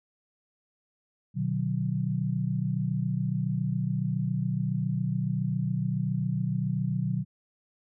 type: chord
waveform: sine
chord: B minor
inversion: none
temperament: equal with one note detuned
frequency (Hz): 123.47 / 150.7 / 185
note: B2 / D3 / F#3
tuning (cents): 0 / +45 / 0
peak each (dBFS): -30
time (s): 1.34-7.25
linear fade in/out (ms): 50
effects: none